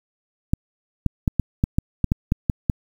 clicks, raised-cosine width 5 ms, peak -5 dBFS, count 11, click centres 0.535 / 1.063 / 1.278 / 1.397 / 1.639 / 1.785 / 2.043 / 2.119 / 2.321 / 2.498 / 2.698 s, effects 7-bit

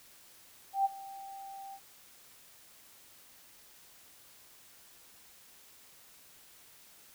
sine tone with ADSR envelope, 784 Hz, G5, in tune, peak -23 dBFS, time 0.73-1.8 s, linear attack 120 ms, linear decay 24 ms, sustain -20 dB, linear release 64 ms, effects white hiss -58 dBFS RMS until 7.14 s

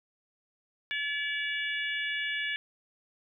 harmonic tone, 573 Hz, D5, 43 cents flat, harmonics 3 / 4 / 5 / 6, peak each -33 / -35 / -37 / -39 dBFS, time 0.91-2.56 s, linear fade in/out 0 ms, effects none

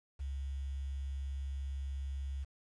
sine tone with quantisation, 68.4 Hz, C#2, 23 cents flat, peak -36 dBFS, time 0.19-2.45 s, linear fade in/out 20 ms, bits 10, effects resampled to 22050 Hz

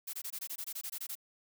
blue noise bursts, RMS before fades -40 dBFS, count 13, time 0.07-1.154 s, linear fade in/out 10 ms, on 64 ms, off 21 ms, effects none

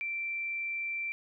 sine tone, 2347 Hz, D7, 2 cents flat, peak -32 dBFS, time 0.01-1.12 s, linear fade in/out 0 ms, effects none

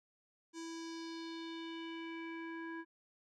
square tone with low-pass filter sweep, 329.6 Hz, E4, in tune, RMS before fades -45 dBFS, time 0.53-2.85 s, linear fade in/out 50 ms, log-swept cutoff 6900 to 1600 Hz, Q 3, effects none

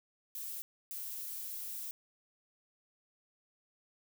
violet noise bursts at uneven times, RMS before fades -42 dBFS, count 2, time 0.35-0.62 / 0.91-1.91 s, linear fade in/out 0 ms, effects none

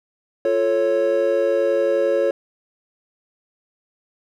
triangle chord, F augmented, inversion none, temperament equal with one note detuned, 349.2 / 440 / 551.8 Hz, F4 / A4 / C#5, 0 / 0 / -8 cents, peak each -22 / -20 / -16 dBFS, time 0.45-2.31 s, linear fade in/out 2 ms, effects none

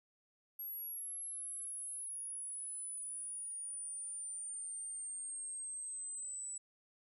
sine exponential sweep, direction down, 11530 to 7902 Hz, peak -39 dBFS, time 0.59-6.58 s, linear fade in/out 5 ms, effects tanh soft clip ceiling -40 dBFS

